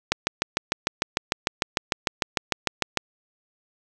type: click train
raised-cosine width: 0.2 ms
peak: -3 dBFS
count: 20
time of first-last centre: 0.12-2.973 s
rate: 6.66 Hz
effects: none